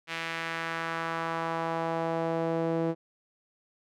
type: tone with band-pass filter sweep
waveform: sawtooth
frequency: 164.81 Hz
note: E3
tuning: in tune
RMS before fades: -31 dBFS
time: 0.07-2.95 s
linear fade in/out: 50 ms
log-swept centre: 2400 to 420 Hz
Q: 1.5
effects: none